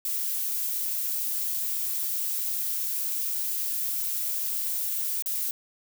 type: noise with dropouts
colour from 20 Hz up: violet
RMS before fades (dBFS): -29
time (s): 0.05-5.51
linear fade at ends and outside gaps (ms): 2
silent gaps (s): 5.223-5.259
effects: none